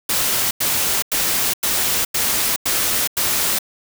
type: noise bursts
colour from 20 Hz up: white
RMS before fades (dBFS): -19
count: 7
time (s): 0.09-3.588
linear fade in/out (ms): 5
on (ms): 420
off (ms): 93
effects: none